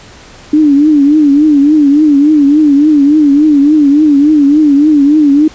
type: tone with vibrato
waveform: sine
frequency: 293.7 Hz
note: D4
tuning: in tune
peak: -3 dBFS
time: 0.53-5.48 s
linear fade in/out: 5 ms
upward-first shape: triangle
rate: 3.5 Hz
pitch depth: 120 cents each way
effects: pink hiss -35 dBFS RMS until 5.54 s + resampled to 16000 Hz